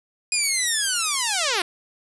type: linear sweep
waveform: 5% pulse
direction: down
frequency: 2489 to 331.2 Hz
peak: -9 dBFS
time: 0.32-1.62 s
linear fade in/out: 2 ms
effects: resampled to 24000 Hz + 7-bit